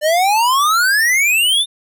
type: exponential sweep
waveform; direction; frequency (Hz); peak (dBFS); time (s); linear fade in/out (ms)
square; up; 590 to 3664; -12; 0.01-1.66; 50
effects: none